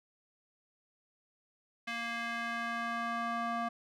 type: tone with band-pass filter sweep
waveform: square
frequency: 233.1 Hz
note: A#3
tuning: in tune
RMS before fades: -36 dBFS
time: 1.87-3.69 s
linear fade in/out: 10 ms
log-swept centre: 2200 to 980 Hz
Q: 1.7
effects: none